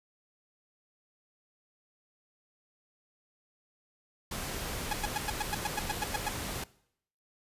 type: noise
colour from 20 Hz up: pink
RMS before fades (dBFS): -37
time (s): 4.31-6.64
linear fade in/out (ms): 5
type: tone bursts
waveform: sawtooth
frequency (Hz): 837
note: G#5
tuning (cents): +13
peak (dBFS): -25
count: 12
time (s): 4.91-6.286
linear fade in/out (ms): 5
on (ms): 23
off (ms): 100
effects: noise-tail reverb RT60 0.7 s tail -21 dB re dry + resampled to 32000 Hz